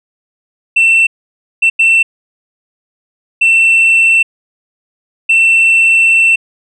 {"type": "tone bursts at uneven times", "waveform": "sine", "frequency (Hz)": 2688, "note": "E7", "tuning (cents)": 33, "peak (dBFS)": -3, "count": 5, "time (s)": [[0.76, 1.07], [1.62, 1.7], [1.79, 2.03], [3.41, 4.23], [5.29, 6.36]], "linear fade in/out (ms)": 10, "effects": ["tanh soft clip ceiling -4 dBFS"]}